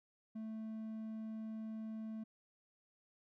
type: tone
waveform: triangle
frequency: 220 Hz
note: A3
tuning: in tune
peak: -40 dBFS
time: 0.35-2.24 s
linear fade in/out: 10 ms
effects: none